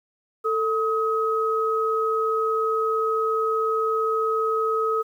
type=tone pair together; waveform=sine; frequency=444.3 / 1269 Hz; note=A4 / D#6; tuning=+17 / +34 cents; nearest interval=octave + tritone; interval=1817 cents; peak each=-23 dBFS; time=0.44-5.03 s; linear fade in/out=20 ms; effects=9-bit